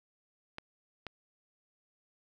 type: clicks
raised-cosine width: 0.3 ms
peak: -24 dBFS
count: 2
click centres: 0.584 / 1.067 s
effects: none